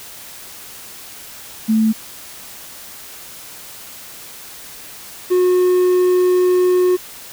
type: tone pair in turn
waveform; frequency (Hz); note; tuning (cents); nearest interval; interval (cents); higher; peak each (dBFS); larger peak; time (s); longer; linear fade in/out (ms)
sine / triangle; 220 / 363; A3 / F#4; 0 / -33; major sixth; 867; second; -11 / -9; second; 1.68-1.93 / 5.3-6.97; second; 20
effects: white hiss -36 dBFS RMS until 7.32 s